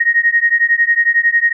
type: beating tone pair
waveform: sine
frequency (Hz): 1865 / 1876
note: A#6 / A#6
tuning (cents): 0 / +11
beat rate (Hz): 11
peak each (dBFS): -13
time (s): 0-1.53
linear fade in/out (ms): 10
effects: none